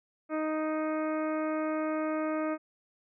harmonic tone, 311.1 Hz, D#4, in tune, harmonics 1 / 2 / 3 / 4 / 5 / 6 / 7 / 8, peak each -31 / -33 / -44 / -38 / -45 / -50 / -47 / -52 dBFS, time 0.29-2.58 s, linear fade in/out 50 ms, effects none

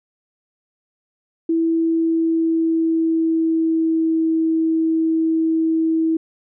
sine tone with pitch glide, 328.7 to 323.1 Hz, E4 to E4, -5 to -35 cents, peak -15 dBFS, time 1.49-6.17 s, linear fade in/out 5 ms, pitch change -30 cents, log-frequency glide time 1.6-4.29 s, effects none

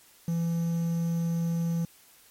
triangle tone with quantisation, 167.8 Hz, E3, 31 cents sharp, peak -23 dBFS, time 0.28-1.85 s, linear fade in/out 2 ms, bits 8, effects white hiss -57 dBFS RMS until 2.3 s + MP3 64 kbps

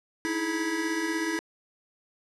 square tone cluster, 310.1 / 326.5 / 425.7 / 1660 / 1963 Hz, D#4 / E4 / G#4 / G#6 / B6, -6 / -17 / +43 / -1 / -11 cents, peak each -37 / -30 / -38 / -37 / -36 dBFS, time 0.25-1.39 s, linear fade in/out 0 ms, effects low-pass 9000 Hz 12 dB/octave

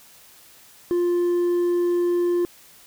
sine tone with hard clipping, 350.3 Hz, F4, 5 cents sharp, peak -19 dBFS, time 0.91-2.45 s, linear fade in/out 0 ms, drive 2 dB, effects white hiss -50 dBFS RMS until 2.86 s

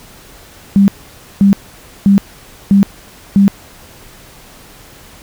sine tone bursts, 198.2 Hz, G3, 19 cents sharp, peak -4 dBFS, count 5, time 0.76-3.48 s, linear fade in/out 0 ms, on 120 ms, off 530 ms, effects pink hiss -39 dBFS RMS until 5.22 s

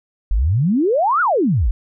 sine exponential two-way sweep, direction up then down, 42.82 to 1482 to 42.82 Hz, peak -13 dBFS, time 0.31-1.71 s, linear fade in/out 0 ms, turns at 1.21 s, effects none

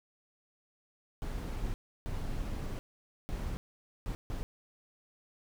brown noise bursts at uneven times, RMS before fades -36 dBFS, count 5, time 1.22-1.74 / 2.06-2.79 / 3.29-3.57 / 4.06-4.15 / 4.3-4.43 s, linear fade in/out 0 ms, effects none

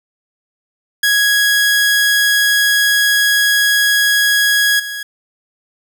sawtooth tone with level steps, 1661.2 Hz, G#6, in tune, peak -7 / -19 dBFS, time 1.03-5.03 s, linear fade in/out 5 ms, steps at 4.79 s, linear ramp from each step 10 ms, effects none

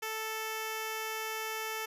5% pulse tone with notch filter, 440 Hz, A4, in tune, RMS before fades -37 dBFS, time 0.02-1.86 s, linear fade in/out 10 ms, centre 4100 Hz, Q 1.4, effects resampled to 32000 Hz

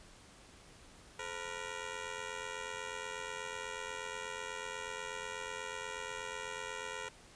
10% pulse ring-modulated tone, 474.6 Hz, A#4, 31 cents sharp, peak -29 dBFS, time 1.19-7.09 s, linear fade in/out 5 ms, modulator 44.1 Hz, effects pink hiss -58 dBFS RMS until 7.35 s + resampled to 22050 Hz

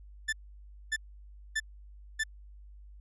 40% pulse tone bursts, 1760 Hz, A6, in tune, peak -27 dBFS, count 4, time 0.28-2.238 s, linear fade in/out 10 ms, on 47 ms, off 590 ms, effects added 50 Hz sine -48 dBFS peak until 3 s + resampled to 24000 Hz

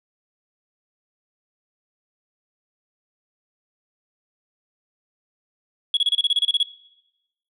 sine tone bursts, 3351 Hz, G#7, 15 cents sharp, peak -14 dBFS, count 12, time 5.94-6.63 s, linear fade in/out 2 ms, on 30 ms, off 30 ms, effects noise-tail reverb RT60 0.9 s tail -20 dB re dry + tanh soft clip ceiling -13 dBFS

